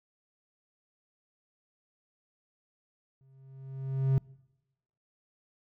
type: tone with exponential growth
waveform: triangle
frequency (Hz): 134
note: C3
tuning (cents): +42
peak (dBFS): -18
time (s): 3.21-4.18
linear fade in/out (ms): 0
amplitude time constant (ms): 210
effects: noise-tail reverb RT60 1.0 s tail -25 dB re dry